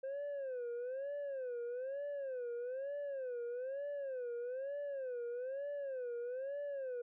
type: tone with vibrato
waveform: sine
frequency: 523.3 Hz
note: C5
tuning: in tune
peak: -36 dBFS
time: 0.03-7.02 s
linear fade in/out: 10 ms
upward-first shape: sine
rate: 1.1 Hz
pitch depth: 170 cents each way
effects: tanh soft clip ceiling -38 dBFS